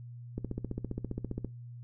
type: click train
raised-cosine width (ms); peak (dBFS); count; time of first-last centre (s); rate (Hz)
3; -21; 17; 0.38-1.447; 15
effects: noise-tail reverb RT60 0.2 s tail -19 dB re dry + added 120 Hz sine -43 dBFS peak until 1.83 s